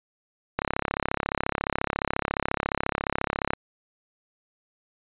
click train, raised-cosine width 0.5 ms, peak -9 dBFS, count 102, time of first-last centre 0.59-3.535 s, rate 34.3 Hz, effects resampled to 8000 Hz

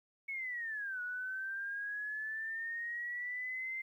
sine linear two-way sweep, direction down then up, 2217 to 1458 to 2091 Hz, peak -37 dBFS, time 0.28-3.82 s, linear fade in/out 10 ms, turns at 1.01 s, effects 12-bit

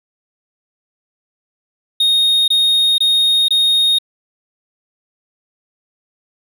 triangle tone bursts, 3715 Hz, A#7, 7 cents flat, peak -9 dBFS, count 4, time 2-3.986 s, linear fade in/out 5 ms, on 480 ms, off 22 ms, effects none

